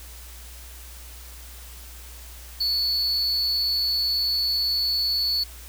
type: tone with amplitude modulation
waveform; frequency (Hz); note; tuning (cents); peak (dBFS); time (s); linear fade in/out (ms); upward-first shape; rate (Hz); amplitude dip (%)
triangle; 4435; C#8; 0; -17; 2.6-5.44; 10; sine; 218; 65
effects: added 60 Hz sine -41 dBFS peak until 5.68 s + white hiss -45 dBFS RMS until 5.68 s